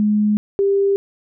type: tone pair in turn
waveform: sine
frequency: 210 / 396.4 Hz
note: G#3 / G4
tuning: +19 / +19 cents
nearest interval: major seventh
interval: 1100 cents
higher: second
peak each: -13 dBFS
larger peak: neither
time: 0-0.37 / 0.59-0.96 s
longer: neither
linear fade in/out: 0 ms
effects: none